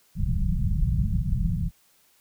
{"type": "low-pass noise", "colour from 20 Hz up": "pink", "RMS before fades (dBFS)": -24, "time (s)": [0.15, 1.71], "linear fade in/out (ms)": 50, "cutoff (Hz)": 200, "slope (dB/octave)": 96, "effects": ["white hiss -62 dBFS RMS until 2.2 s"]}